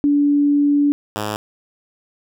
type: tone pair in turn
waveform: sine / 5% pulse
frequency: 288.4 / 105.62 Hz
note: D4 / G#2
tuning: -31 / +30 cents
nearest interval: octave + perfect fourth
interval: 1739 cents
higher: first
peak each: -12 / -11 dBFS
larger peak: second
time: 0.04-0.92 / 1.16-1.36 s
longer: first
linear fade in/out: 0 ms
effects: none